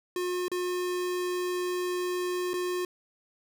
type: tone with dropouts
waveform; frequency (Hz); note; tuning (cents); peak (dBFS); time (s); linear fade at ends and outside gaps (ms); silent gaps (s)
square; 359.7; F#4; -49; -29; 0.16-2.85; 2; 0.482-0.516 / 2.534-2.539
effects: none